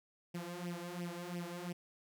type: tone with flanger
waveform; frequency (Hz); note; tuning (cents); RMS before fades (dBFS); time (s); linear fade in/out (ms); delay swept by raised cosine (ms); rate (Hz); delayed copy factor
sawtooth; 174.61; F3; 0; -43; 0.34-1.73; 10; 0.36 to 3.96; 2.9; +0.8
effects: none